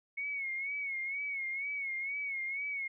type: tone with vibrato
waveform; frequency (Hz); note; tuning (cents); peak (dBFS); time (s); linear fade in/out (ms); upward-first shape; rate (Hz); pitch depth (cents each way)
sine; 2200; C#7; -14; -34; 0.17-2.88; 10; sine; 2.1; 71
effects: none